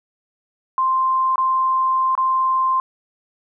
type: tone with dropouts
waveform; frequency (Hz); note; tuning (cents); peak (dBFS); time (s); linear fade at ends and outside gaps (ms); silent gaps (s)
sine; 1046.5; C6; 0; -15; 0.78-2.8; 1; 1.358-1.38 / 2.152-2.177
effects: none